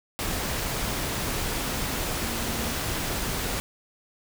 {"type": "tone in noise", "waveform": "sine", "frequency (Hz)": 231.1, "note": "A#3", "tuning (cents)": -15, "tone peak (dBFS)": -35, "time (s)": [2.22, 2.74], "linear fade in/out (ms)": 0, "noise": "pink", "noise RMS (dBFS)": -29, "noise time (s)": [0.19, 3.6], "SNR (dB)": -9, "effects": []}